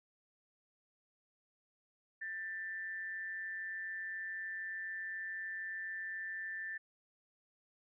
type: tone with amplitude modulation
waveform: sine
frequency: 1778 Hz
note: A6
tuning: 18 cents sharp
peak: -37 dBFS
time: 2.21-6.78 s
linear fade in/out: 10 ms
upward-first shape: sine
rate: 187 Hz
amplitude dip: 50%
effects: none